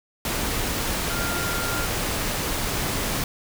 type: tone in noise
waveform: sine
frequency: 1396.9 Hz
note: F6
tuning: in tune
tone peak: -30 dBFS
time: 1.1-1.86 s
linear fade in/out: 2 ms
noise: pink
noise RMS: -26 dBFS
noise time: 0.25-3.24 s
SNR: -7 dB
effects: none